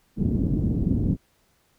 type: low-pass noise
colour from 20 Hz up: white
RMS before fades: -23 dBFS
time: 0.16-1.17 s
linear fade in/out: 50 ms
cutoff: 260 Hz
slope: 24 dB/octave
effects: pink hiss -65 dBFS RMS until 1.78 s